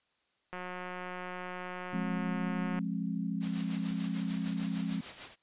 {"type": "click train", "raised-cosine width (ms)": 0.5, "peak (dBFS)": -26, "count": 410, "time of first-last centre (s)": [0.53, 2.79], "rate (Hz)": 181}
{"type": "chord", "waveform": "sine", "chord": "F minor", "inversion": "none", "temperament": "equal with one note detuned", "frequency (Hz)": [174.61, 207.7, 265.4], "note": ["F3", "Ab3", "C4"], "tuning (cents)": [0, 0, 25], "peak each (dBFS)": [-35, -35, -38], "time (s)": [1.93, 5.01], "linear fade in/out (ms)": 5}
{"type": "noise with tremolo", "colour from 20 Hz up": "white", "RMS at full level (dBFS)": -41, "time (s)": [3.4, 5.36], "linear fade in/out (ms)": 50, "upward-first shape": "sine", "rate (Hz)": 6.7, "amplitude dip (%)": 60}
{"effects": ["white hiss -75 dBFS RMS until 5.42 s", "resampled to 8000 Hz"]}